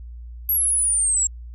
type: linear sweep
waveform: sine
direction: down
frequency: 11690 to 7500 Hz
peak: -17 dBFS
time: 0.49-1.27 s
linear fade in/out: 2 ms
effects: added 59 Hz sine -34 dBFS peak until 1.54 s